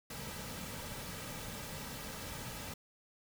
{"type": "noise with comb filter", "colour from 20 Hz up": "pink", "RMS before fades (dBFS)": -44, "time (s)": [0.1, 2.74], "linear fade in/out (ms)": 5, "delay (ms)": 2.8, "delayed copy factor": -0.55, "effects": []}